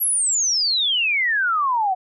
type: exponential sweep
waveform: sine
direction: down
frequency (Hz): 11840 to 723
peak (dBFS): -17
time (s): 0-1.95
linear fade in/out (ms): 20
effects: none